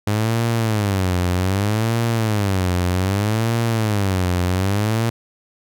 sawtooth tone with vibrato, 101.9 Hz, G#2, 32 cents flat, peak -13 dBFS, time 0.07-5.1 s, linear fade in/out 5 ms, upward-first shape sine, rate 0.64 Hz, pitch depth 230 cents each way, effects none

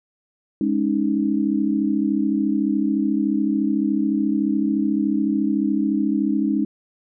sine chord, Ab suspended fourth, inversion none, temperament equal, 207.7 / 277.2 / 311.1 Hz, Ab3 / Db4 / Eb4, 0 / 0 / 0 cents, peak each -22 dBFS, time 0.61-6.65 s, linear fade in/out 2 ms, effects none

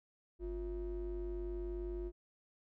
triangle ring-modulated tone, 151.3 Hz, D#3, 48 cents flat, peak -33 dBFS, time 0.39-2.12 s, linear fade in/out 50 ms, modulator 201 Hz, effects none

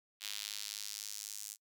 square tone with high-pass filter sweep, 51.91 Hz, G#1, in tune, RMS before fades -44 dBFS, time 0.2-1.57 s, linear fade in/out 50 ms, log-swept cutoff 3400 to 7100 Hz, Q 1.5, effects noise-tail reverb RT60 0.1 s tail -26 dB re dry

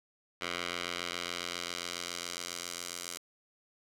10% pulse tone with band-pass filter sweep, 87.31 Hz, F2, in tune, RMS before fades -39 dBFS, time 0.41-3.18 s, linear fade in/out 5 ms, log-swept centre 2600 to 7700 Hz, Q 0.91, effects none

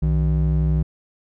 triangle ring-modulated tone, 110 Hz, A2, in tune, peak -11 dBFS, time 0.02-0.83 s, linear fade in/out 10 ms, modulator 46.4 Hz, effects none

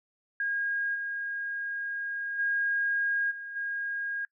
sine tone with level steps, 1629 Hz, G#6, 34 cents flat, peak -27 / -31 / -25 / -37 / -30 dBFS, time 0.4-4.25 s, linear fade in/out 2 ms, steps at 0.94 / 2.38 / 3.3 / 3.55 s, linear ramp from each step 20 ms, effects noise-tail reverb RT60 0.1 s tail -24 dB re dry

